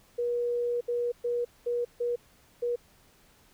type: tone bursts at uneven times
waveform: sine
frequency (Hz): 480.5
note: B4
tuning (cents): -48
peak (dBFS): -26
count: 6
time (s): 0.18-0.81 / 0.88-1.12 / 1.24-1.45 / 1.66-1.85 / 2-2.16 / 2.62-2.76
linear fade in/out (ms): 10
effects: pink hiss -61 dBFS RMS until 3.53 s